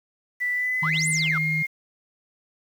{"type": "tone with pitch glide", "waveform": "sine", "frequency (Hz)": [1975.5, 2130], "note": ["B6", "C7"], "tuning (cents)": [0, 30], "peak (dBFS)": -22, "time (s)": [0.4, 1.67], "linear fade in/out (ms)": 20, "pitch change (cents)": 130, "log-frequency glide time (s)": [0.53, 1.44]}
{"type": "tone", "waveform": "sine", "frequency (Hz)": 158, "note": "D#3", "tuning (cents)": 27, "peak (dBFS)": -25, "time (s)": [0.82, 1.63], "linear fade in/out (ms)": 10}
{"type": "exponential two-way sweep", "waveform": "sine", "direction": "up then down", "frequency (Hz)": [932.3, 10480, 1200], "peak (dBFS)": -24, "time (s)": [0.83, 1.38], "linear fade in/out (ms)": 2, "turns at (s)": 1.09}
{"effects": ["tanh soft clip ceiling -14 dBFS", "8-bit"]}